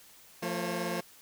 15% pulse tone cluster, 174.2 / 224.7 / 540 Hz, F3 / A3 / C#5, -4 / +37 / -45 cents, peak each -28 / -30 / -32 dBFS, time 0.42-1.01 s, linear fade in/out 10 ms, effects white hiss -56 dBFS RMS until 1.21 s

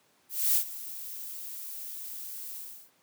violet noise with ADSR envelope, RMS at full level -23 dBFS, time 0.29-2.91 s, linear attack 260 ms, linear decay 91 ms, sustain -17 dB, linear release 350 ms, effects pink hiss -66 dBFS RMS until 3.02 s + high-pass 200 Hz 12 dB/octave

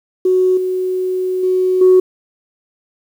sine tone with level steps, 370 Hz, F#4, in tune, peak -9 / -15 / -11 / -4 dBFS, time 0.25-2 s, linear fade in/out 5 ms, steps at 0.57 / 1.43 / 1.81 s, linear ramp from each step 5 ms, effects tanh soft clip ceiling -2 dBFS + 7-bit

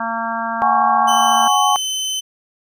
harmonic tone, 228.5 Hz, A#3, 34 cents flat, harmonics 1 / 3 / 4 / 5 / 6 / 7, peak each -29 / -26 / -24 / -27 / -28 / -28 dBFS, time 0-1.48 s, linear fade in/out 5 ms
sine chord, F# suspended second, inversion none, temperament equal, 740 / 830.6 / 1108.7 Hz, F#5 / G#5 / C#6, 0 / 0 / 0 cents, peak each -19 / -16 / -16 dBFS, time 0.62-1.76 s, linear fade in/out 0 ms
25% pulse tone with pitch glide, 3030 to 3053 Hz, F#7 to G7, +40 to -46 cents, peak -16 dBFS, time 1.07-2.21 s, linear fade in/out 20 ms, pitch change +14 cents, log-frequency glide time 1.48-1.7 s
effects none

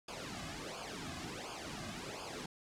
pink noise with flanger, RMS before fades -44 dBFS, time 0.08-2.46 s, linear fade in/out 5 ms, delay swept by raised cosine 0.51 to 2.21 ms, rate 1.4 Hz, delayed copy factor -0.85, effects low-pass 7000 Hz 12 dB/octave

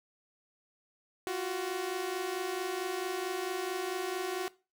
sawtooth tone pair together, 349.2 / 373.7 Hz, F4 / F#4, 0 / +17 cents, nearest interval minor second, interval 117 cents, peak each -34 / -30 dBFS, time 1.27-4.48 s, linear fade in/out 0 ms, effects noise-tail reverb RT60 0.3 s tail -19 dB re dry

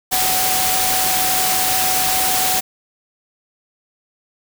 sine tone in noise, 749 Hz, F#5, 21 cents sharp, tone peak -22 dBFS, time 0.11-2.61 s, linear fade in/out 20 ms, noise white, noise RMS -18 dBFS, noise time 0.11-2.61 s, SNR -7 dB, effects none

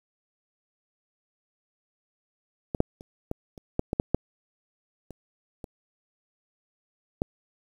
clicks, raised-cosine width 2 ms, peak -15 / -6 / -30 / -16 / -30 / -10 / -13 / -8 / -7 / -27 / -24 / -12 dBFS, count 12, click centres 2.748 / 2.804 / 3.009 / 3.314 / 3.578 / 3.794 / 3.931 / 3.999 / 4.146 / 5.107 / 5.642 / 7.219 s, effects 8-bit

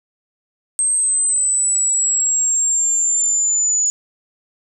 sine exponential sweep, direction down, 8370 to 6890 Hz, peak -14 dBFS, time 0.79-3.9 s, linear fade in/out 0 ms, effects none

